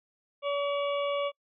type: harmonic tone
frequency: 569 Hz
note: C#5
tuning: 45 cents sharp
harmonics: 1 / 2 / 4 / 5 / 6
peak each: -28 / -34 / -40 / -42 / -44 dBFS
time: 0.42-1.32 s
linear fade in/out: 50 ms
effects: noise-tail reverb RT60 0.1 s tail -25 dB re dry